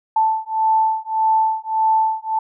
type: beating tone pair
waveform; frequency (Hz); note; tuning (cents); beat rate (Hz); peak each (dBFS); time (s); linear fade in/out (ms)
sine; 880 / 881.7; A5 / A5; 0 / +3; 1.7; -18; 0.16-2.39; 5
effects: none